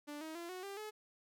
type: tone with pitch steps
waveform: sawtooth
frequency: 293.7 / 316.6 / 341.3 / 367.9 / 396.6 / 427.5 Hz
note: D4 / D#4 / F4 / F#4 / G4 / A4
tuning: 0 / +30 / -40 / -10 / +20 / -50 cents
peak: -40 dBFS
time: 0.07-0.91 s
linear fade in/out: 20 ms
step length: 140 ms
effects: none